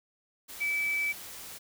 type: tone in noise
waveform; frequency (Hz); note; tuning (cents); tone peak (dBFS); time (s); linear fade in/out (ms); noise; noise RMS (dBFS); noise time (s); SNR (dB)
sine; 2305; D7; -33; -27; 0.6-1.13; 20; white; -44; 0.48-1.59; +14
effects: none